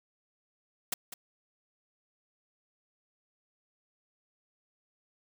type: noise with echo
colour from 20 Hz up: white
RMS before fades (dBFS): -31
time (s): 0.92-0.94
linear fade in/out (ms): 5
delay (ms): 200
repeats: 1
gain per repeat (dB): -11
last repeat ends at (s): 1.14
effects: none